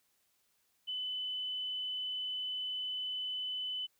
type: tone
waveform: sine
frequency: 3011 Hz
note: F#7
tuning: 30 cents sharp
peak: -35 dBFS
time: 0.87-3.87 s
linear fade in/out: 20 ms
effects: white hiss -75 dBFS RMS until 3.99 s